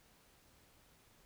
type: silence
effects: pink hiss -67 dBFS RMS until 1.25 s